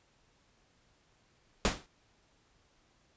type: noise with exponential decay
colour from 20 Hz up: pink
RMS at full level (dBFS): -24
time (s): 1.65-1.86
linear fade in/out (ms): 0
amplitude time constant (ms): 45
effects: pink hiss -69 dBFS RMS until 3.16 s + resampled to 16000 Hz